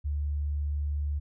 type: tone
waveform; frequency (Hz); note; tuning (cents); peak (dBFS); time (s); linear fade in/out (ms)
sine; 73; D2; -10; -27; 0.04-1.2; 20
effects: none